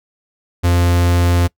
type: tone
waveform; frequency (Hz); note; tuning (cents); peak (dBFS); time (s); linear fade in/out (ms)
45% pulse; 87.3; F2; 0; -11; 0.63-1.48; 20
effects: noise-tail reverb RT60 0.1 s tail -23 dB re dry